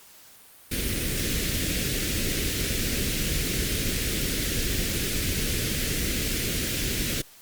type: band-stop noise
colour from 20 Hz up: pink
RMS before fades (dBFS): -27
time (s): 0.71-7.22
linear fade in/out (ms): 10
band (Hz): 460 to 1800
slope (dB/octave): 24
effects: white hiss -51 dBFS RMS until 7.41 s + Opus 48 kbps